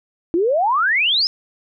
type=exponential sweep; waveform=sine; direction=up; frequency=320.3 to 5274 Hz; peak=-14 dBFS; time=0.34-1.27 s; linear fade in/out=0 ms; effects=none